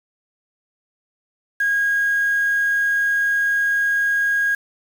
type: tone with quantisation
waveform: sine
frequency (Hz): 1636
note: G#6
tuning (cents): -26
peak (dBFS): -16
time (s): 1.6-4.55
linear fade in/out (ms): 5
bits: 6
effects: none